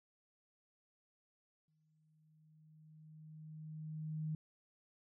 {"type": "tone with exponential growth", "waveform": "sine", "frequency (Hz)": 155.56, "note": "D#3", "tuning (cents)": 0, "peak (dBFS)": -36, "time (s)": [1.68, 4.35], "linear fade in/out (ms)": 2, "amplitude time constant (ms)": 580, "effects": []}